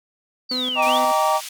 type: exponential two-way sweep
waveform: sine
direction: down then up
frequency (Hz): 4699 to 2349 to 3737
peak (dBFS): -22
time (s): 0.49-0.99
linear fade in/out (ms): 20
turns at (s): 0.85
type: tone with tremolo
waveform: 30% pulse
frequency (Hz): 252.7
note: B3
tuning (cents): +40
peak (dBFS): -24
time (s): 0.51-1.12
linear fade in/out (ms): 5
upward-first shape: square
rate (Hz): 2.8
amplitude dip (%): 50
type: chord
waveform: triangle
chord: Eb major seventh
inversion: none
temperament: equal with one note detuned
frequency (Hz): 622.3 / 784 / 932.3 / 1155.8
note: Eb5 / G5 / Bb5 / D6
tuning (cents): 0 / 0 / 0 / -28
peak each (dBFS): -20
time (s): 0.75-1.41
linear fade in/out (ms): 50
type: band-pass noise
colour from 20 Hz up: pink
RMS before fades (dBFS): -34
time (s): 0.82-1.49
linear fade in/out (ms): 5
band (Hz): 2700 to 13000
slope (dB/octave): 12
effects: none